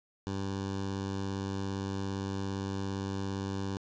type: tone with notch filter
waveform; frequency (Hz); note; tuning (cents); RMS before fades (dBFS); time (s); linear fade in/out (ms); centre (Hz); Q
15% pulse; 97.5; G2; -9; -35; 0.27-3.77; 0; 2100; 1.8
effects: resampled to 16000 Hz + 11-bit